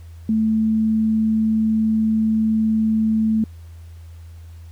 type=tone; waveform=sine; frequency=219.7 Hz; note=A3; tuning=2 cents flat; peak=-15 dBFS; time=0.29-3.44 s; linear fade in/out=2 ms; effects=added 83 Hz sine -36 dBFS peak until 4.71 s + pink hiss -56 dBFS RMS until 4.71 s